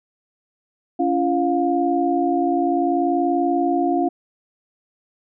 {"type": "tone cluster", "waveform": "sine", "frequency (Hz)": [280, 340.6, 708], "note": ["C#4", "F4", "F5"], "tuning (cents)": [18, -43, 23], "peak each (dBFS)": -21, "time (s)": [0.99, 4.09], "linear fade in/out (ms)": 10, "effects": []}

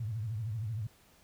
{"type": "tone with vibrato", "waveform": "sine", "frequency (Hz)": 110, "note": "A2", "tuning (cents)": 0, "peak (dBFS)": -33, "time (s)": [0, 0.87], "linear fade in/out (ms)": 5, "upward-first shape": "triangle", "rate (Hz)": 13, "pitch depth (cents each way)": 190, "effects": ["pink hiss -63 dBFS RMS until 1.23 s"]}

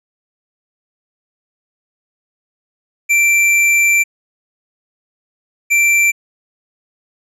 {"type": "tone pair in turn", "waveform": "square", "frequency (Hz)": [2349, 2349], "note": ["D7", "D7"], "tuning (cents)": [0, 0], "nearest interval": "unison", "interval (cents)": 0, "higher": "neither", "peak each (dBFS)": -10, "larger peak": "neither", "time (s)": [[3.09, 4.04], [5.7, 6.12]], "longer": "first", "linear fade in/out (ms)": 20, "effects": ["low-pass 11000 Hz 12 dB/octave"]}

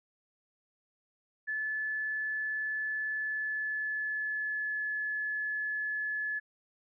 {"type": "tone with pitch glide", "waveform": "sine", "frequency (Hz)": [1731, 1715.1], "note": ["A6", "A6"], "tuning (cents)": [-29, -45], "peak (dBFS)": -31, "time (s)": [1.47, 6.4], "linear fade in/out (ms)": 20, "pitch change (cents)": -16, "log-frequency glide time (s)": [3.14, 4.82], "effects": []}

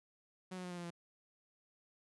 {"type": "tone with pitch steps", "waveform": "sawtooth", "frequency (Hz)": [185, 182.14, 179.32, 176.54, 173.81, 171.12], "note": ["F#3", "F#3", "F3", "F3", "F3", "F3"], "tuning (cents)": [0, -27, 46, 19, -8, -35], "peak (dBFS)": -39, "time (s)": [0.51, 0.906], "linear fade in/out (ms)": 10, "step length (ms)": 66, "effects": ["resampled to 24000 Hz"]}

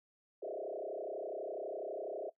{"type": "tone with frequency modulation", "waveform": "sine", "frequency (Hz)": 522, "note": "C5", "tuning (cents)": -4, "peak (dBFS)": -38, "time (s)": [0.42, 2.3], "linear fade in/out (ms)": 10, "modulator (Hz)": 32.1, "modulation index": 4.6, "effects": ["noise-tail reverb RT60 0.1 s tail -18 dB re dry"]}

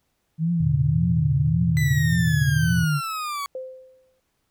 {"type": "tone with vibrato", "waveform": "sine", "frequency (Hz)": 155.56, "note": "D#3", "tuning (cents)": 0, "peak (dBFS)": -19, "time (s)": [0.38, 3.01], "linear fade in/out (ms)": 50, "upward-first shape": "triangle", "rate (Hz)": 1.8, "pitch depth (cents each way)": 200}
{"type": "chord", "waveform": "sine", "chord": "E suspended fourth", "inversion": "none", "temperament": "just", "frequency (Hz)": [82.41, 109.88, 123.61], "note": ["E2", "A2", "B2"], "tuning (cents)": [0, -2, 2], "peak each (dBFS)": [-27, -28, -24], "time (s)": [0.6, 2.85], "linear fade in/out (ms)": 10}
{"type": "linear sweep", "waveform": "40% pulse", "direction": "down", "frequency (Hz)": [2011, 1113], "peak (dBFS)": -26, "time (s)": [1.77, 3.46], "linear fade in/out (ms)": 0}
{"type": "tone with exponential decay", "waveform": "sine", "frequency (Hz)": 518, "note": "C5", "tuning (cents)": -17, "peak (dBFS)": -27, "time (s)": [3.55, 4.2], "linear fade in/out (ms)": 2, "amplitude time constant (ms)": 140}
{"effects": ["pink hiss -72 dBFS RMS until 4.5 s"]}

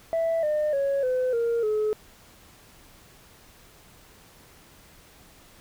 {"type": "tone with pitch steps", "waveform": "sine", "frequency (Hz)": [659.3, 604.6, 554.4, 508.4, 466.2, 427.5], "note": ["E5", "D#5", "C#5", "C5", "A#4", "A4"], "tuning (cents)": [0, -50, 0, -50, 0, -50], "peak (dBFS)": -20, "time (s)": [0.13, 1.93], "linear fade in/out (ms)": 0, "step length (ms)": 300, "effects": ["tanh soft clip ceiling -20 dBFS", "pink hiss -53 dBFS RMS until 5.6 s"]}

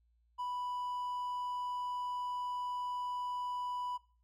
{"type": "tone", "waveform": "triangle", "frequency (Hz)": 988, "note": "B5", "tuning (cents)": 0, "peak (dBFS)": -34, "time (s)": [0.38, 3.98], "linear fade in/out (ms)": 20, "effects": ["noise-tail reverb RT60 0.4 s tail -20 dB re dry", "added 58 Hz sine -69 dBFS peak until 4.23 s"]}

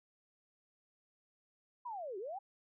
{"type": "linear two-way sweep", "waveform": "sine", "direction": "down then up", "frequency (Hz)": [1013, 359, 824], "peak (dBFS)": -40, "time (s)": [1.85, 2.39], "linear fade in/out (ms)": 10, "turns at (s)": 2.18, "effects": []}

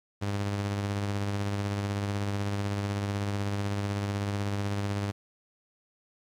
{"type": "tone with tremolo", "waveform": "sawtooth", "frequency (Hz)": 100.9, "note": "G#2", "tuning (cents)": -49, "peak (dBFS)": -23, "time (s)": [0.21, 5.12], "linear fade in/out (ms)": 20, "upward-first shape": "triangle", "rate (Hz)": 16, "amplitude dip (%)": 35, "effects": ["low-pass 8000 Hz 12 dB/octave", "10-bit"]}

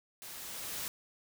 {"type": "noise with level ramp", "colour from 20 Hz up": "white", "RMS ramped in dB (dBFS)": [-47, -38], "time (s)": [0.22, 0.88], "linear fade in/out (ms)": 0, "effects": []}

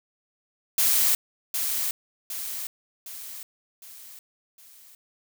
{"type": "noise with echo", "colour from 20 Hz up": "blue", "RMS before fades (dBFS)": -21, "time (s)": [0.78, 1.15], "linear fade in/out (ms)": 2, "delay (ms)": 760, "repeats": 5, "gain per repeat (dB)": -6, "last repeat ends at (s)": 4.95, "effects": []}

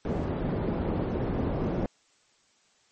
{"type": "low-pass noise", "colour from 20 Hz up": "white", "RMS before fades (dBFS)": -29, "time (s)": [0.05, 1.86], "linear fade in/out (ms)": 0, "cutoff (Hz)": 370, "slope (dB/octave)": 12, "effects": ["white hiss -65 dBFS RMS until 2.91 s", "MP3 32 kbps"]}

